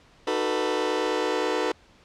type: chord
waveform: sawtooth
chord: B dominant seventh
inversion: first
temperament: just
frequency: 308.7 / 370.4 / 444.5 / 493.9 Hz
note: D#4 / F#4 / A4 / B4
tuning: -14 / +2 / +18 / 0 cents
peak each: -27 / -26 / -24 / -24 dBFS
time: 0.27-1.72 s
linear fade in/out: 5 ms
effects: pink hiss -56 dBFS RMS until 2.04 s + low-pass 5000 Hz 12 dB/octave